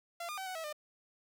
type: tone with pitch steps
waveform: sawtooth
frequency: 685 / 1212 / 764 / 744 / 648 / 602 Hz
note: F5 / D#6 / G5 / F#5 / E5 / D5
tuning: -34 / -46 / -45 / +9 / -30 / +43 cents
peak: -35 dBFS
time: 0.2-0.728 s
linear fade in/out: 5 ms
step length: 88 ms
effects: none